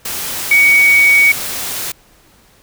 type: tone in noise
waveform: sine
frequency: 2245 Hz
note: C#7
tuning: 21 cents sharp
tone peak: -6 dBFS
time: 0.51-1.32 s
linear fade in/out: 5 ms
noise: white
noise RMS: -22 dBFS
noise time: 0.05-1.92 s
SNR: +13 dB
effects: pink hiss -49 dBFS RMS until 2.62 s